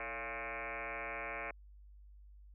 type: tone with frequency modulation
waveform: sine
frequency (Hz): 1443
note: F#6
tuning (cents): -44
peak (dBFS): -39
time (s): 0-1.51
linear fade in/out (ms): 2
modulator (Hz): 125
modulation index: 7.9
effects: added 50 Hz sine -54 dBFS peak until 2.54 s